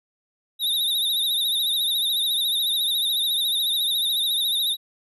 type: tone with vibrato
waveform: square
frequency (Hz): 3729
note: A#7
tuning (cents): 0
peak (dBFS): -21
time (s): 0.59-4.77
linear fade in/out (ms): 50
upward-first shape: triangle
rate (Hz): 14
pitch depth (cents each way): 100
effects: none